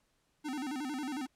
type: tone with vibrato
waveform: square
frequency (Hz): 278.2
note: C#4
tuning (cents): +6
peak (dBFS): -36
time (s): 0.44-1.27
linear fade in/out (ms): 20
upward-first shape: square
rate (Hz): 11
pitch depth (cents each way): 140
effects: pink hiss -75 dBFS RMS until 1.35 s + low-pass 11000 Hz 12 dB/octave